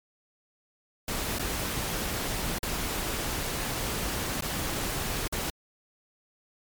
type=noise with dropouts; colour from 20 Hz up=pink; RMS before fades=-31 dBFS; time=1.08-5.5 s; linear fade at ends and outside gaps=2 ms; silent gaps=1.386-1.394 / 2.585-2.63 / 4.409-4.422 / 5.277-5.324 s; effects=MP3 96 kbps